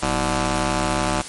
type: ring-modulated tone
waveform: 10% pulse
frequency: 139.6 Hz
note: C#3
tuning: 13 cents sharp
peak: -8 dBFS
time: 0.02-1.22 s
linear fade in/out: 10 ms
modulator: 457 Hz
effects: white hiss -34 dBFS RMS until 1.28 s + MP3 48 kbps